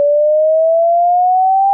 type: exponential sweep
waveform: sine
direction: up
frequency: 573 to 797 Hz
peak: -8 dBFS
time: 0-1.73 s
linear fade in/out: 0 ms
effects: none